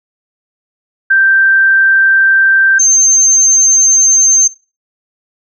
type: tone pair in turn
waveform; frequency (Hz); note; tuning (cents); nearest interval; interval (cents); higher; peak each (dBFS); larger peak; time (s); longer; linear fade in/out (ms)
sine; 1568 / 6305; G6 / G8; 0 / +9; 2 octaves; 2409; second; -5; neither; 1.1-2.79 / 2.79-4.48; neither; 10
effects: noise-tail reverb RT60 0.3 s tail -17 dB re dry